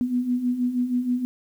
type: beating tone pair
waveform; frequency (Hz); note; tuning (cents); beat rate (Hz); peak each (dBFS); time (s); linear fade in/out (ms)
sine; 242.7 / 249; B3 / B3; -30 / +14; 6.3; -28 / -22; 0.01-1.25; 0
effects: 9-bit